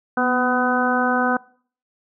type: harmonic tone with a mistuned harmonic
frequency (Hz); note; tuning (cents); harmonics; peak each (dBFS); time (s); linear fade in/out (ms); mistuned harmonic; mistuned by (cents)
251; B3; +28; 1 / 2 / 3 / 4 / 5 / 6; -22 / -25 / -23 / -27 / -25 / -23; 0.17-1.37; 5; 1; -33
effects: noise-tail reverb RT60 0.5 s tail -23 dB re dry